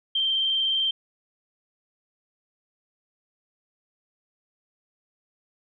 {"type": "tone with vibrato", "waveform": "sine", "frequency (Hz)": 3138, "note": "G7", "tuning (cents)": 1, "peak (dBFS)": -21, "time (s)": [0.15, 0.91], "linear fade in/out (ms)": 5, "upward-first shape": "square", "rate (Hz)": 20, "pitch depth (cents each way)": 24, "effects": []}